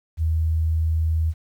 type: tone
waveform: sine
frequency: 80.3 Hz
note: E2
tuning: 45 cents flat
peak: -18 dBFS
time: 0.17-1.34 s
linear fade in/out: 50 ms
effects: 9-bit